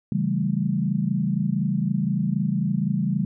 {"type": "chord", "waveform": "sine", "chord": "A dominant seventh", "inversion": "first", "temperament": "equal", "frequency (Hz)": [138.59, 164.81, 196, 220], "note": ["C#3", "E3", "G3", "A3"], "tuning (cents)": [0, 0, 0, 0], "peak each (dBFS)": [-27, -26, -24, -29], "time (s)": [0.12, 3.25], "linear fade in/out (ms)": 2, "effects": []}